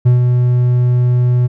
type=tone with ADSR envelope; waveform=triangle; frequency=123.47 Hz; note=B2; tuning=in tune; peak=-3 dBFS; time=0.05-1.48 s; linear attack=15 ms; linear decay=130 ms; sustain=-4 dB; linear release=23 ms; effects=none